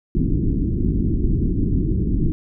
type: low-pass noise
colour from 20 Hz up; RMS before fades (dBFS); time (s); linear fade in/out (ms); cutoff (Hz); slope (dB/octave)
pink; -19; 0.15-2.32; 0; 350; 48
effects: none